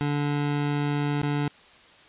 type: tone with dropouts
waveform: 25% pulse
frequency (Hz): 145.4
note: D3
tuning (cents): -17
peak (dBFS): -20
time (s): 0.01-1.48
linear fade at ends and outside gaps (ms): 0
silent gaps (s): 1.216-1.23
effects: white hiss -52 dBFS RMS until 2.08 s + resampled to 8000 Hz